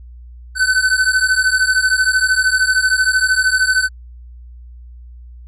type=beating tone pair; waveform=square; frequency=1511 / 1524 Hz; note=F#6 / G6; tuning=+36 / -49 cents; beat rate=13 Hz; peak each=-16 dBFS; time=0.55-3.89 s; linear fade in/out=50 ms; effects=added 60 Hz sine -34 dBFS peak until 5.47 s + resampled to 24000 Hz